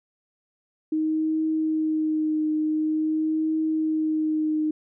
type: tone with vibrato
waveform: sine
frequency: 312.1 Hz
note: D#4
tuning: 5 cents sharp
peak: -21 dBFS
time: 0.92-4.71 s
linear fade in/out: 5 ms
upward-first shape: triangle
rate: 0.47 Hz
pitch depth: 22 cents each way
effects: none